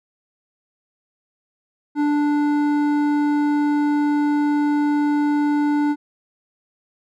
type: tone with hard clipping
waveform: sine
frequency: 293.7 Hz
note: D4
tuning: in tune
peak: -18 dBFS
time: 1.95-5.96 s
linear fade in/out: 50 ms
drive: 10 dB
effects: none

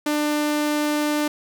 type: tone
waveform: sawtooth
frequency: 298.1 Hz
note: D4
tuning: 26 cents sharp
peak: -16 dBFS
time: 0.06-1.28 s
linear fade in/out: 5 ms
effects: none

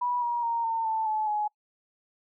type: tone with pitch steps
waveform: sine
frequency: 977 / 953 / 929.7 / 906.8 / 884.6 / 862.9 / 841.7 Hz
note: B5 / A#5 / A#5 / A#5 / A5 / A5 / G#5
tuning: -19 / +38 / -5 / -48 / +9 / -34 / +23 cents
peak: -25 dBFS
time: 0.01-1.48 s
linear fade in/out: 10 ms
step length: 210 ms
effects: noise-tail reverb RT60 0.1 s tail -25 dB re dry

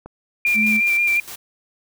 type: click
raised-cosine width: 1 ms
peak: -22 dBFS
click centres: 0.06 s
type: tone with vibrato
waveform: sine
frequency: 2376 Hz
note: D7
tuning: 20 cents sharp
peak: -15 dBFS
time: 0.45-1.2 s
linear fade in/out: 2 ms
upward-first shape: square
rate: 5.6 Hz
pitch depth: 18 cents each way
type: noise with tremolo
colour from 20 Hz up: white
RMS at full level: -34 dBFS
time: 0.46-1.36 s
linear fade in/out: 10 ms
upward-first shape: square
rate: 4.9 Hz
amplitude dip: 65%
type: tone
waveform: sine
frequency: 215.1 Hz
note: A3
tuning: 39 cents flat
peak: -20 dBFS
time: 0.54-0.81 s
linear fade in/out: 50 ms
effects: none

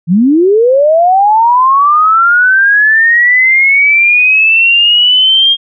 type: linear sweep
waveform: sine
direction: up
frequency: 155.56 to 3241 Hz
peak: -4 dBFS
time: 0.07-5.57 s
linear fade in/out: 50 ms
effects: none

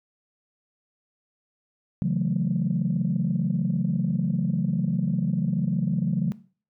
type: chord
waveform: sine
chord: F# minor seventh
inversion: second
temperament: equal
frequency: 138.59 / 164.81 / 185 / 220 Hz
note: C#3 / E3 / F#3 / A3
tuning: 0 / 0 / 0 / 0 cents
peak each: -27 / -27 / -24 / -30 dBFS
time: 2.02-6.32 s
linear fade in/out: 0 ms
effects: noise-tail reverb RT60 0.4 s tail -18 dB re dry + tanh soft clip ceiling -14 dBFS

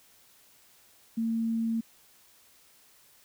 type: tone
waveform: sine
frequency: 227 Hz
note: A#3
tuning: 46 cents flat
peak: -26 dBFS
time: 1.17-1.81 s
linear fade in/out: 10 ms
effects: white hiss -60 dBFS RMS until 3.24 s

